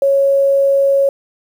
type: tone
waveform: sine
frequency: 552 Hz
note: C#5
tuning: 7 cents flat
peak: -9 dBFS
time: 0.02-1.09 s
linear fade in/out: 2 ms
effects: 7-bit